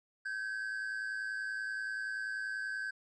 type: tone pair together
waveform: triangle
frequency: 1550.8 / 1661.2 Hz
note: G6 / G#6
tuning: -19 / 0 cents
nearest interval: minor second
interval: 119 cents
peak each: -35 / -40 dBFS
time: 0.25-2.91 s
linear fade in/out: 10 ms
effects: resampled to 24000 Hz